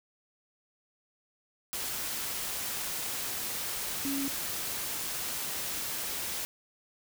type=tone in noise; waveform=sine; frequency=276.2 Hz; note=C#4; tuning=6 cents flat; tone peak=-31 dBFS; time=4.05-4.28 s; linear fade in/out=0 ms; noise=white; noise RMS=-35 dBFS; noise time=1.73-6.45 s; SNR=+1 dB; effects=none